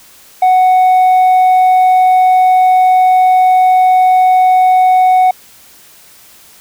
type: tone with hard clipping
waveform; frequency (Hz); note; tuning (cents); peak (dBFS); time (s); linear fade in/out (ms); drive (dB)
triangle; 741; F#5; +2; -4; 0.42-5.31; 5; 1
effects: white hiss -41 dBFS RMS until 6.6 s